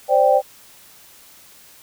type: chord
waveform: sine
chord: C suspended second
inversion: none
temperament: just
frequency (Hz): 523.3 / 588.7 / 784.9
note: C5 / D5 / G5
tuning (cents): 0 / +4 / +2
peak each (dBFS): -16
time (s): 0.08-0.42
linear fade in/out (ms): 50
effects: white hiss -47 dBFS RMS until 1.82 s